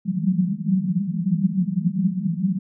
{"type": "band-pass noise", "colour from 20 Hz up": "pink", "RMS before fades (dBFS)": -22, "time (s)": [0.05, 2.59], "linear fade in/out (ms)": 10, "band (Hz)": [170, 200], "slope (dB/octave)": 96, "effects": []}